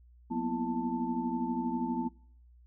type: tone cluster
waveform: sine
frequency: 181 / 235.3 / 247.7 / 332.2 / 885 Hz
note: F#3 / A#3 / B3 / E4 / A5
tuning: -38 / +16 / +5 / +13 / +10 cents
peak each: -40 / -36 / -33 / -38 / -37 dBFS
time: 0.3-2.09 s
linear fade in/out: 20 ms
effects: noise-tail reverb RT60 0.6 s tail -24 dB re dry + added 60 Hz sine -55 dBFS peak until 2.66 s